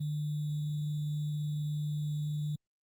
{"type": "tone with sample-and-hold", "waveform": "sine", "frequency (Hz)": 149.7, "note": "D3", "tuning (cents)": 33, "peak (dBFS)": -31, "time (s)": [0, 2.56], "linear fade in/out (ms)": 10, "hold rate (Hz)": 3675, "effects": ["Opus 32 kbps"]}